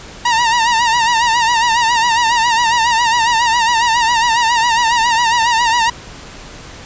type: tone with vibrato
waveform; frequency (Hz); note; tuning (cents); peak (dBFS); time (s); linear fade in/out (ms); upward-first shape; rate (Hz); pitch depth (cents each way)
sawtooth; 932.3; A#5; 0; -7; 0.25-5.9; 5; sine; 7.3; 80
effects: pink hiss -34 dBFS RMS until 6.85 s + resampled to 16000 Hz